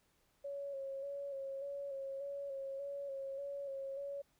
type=tone with vibrato; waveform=sine; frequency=553 Hz; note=C#5; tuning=4 cents flat; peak=-40 dBFS; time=0.44-4.22 s; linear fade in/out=10 ms; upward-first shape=square; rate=1.7 Hz; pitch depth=29 cents each way; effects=pink hiss -75 dBFS RMS until 4.39 s